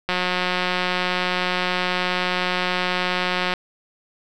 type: click train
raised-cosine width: 0.3 ms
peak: -6 dBFS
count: 625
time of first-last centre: 0.09-3.538 s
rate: 181 Hz
effects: none